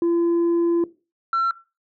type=tone pair in turn; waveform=sine; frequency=340.3 / 1351.4 Hz; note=F4 / E6; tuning=-45 / +43 cents; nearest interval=2 octaves; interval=2388 cents; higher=second; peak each=-14 / -16 dBFS; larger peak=first; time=0.02-0.84 / 1.33-1.51 s; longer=first; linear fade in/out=2 ms; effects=noise-tail reverb RT60 0.3 s tail -19 dB re dry + tanh soft clip ceiling -16 dBFS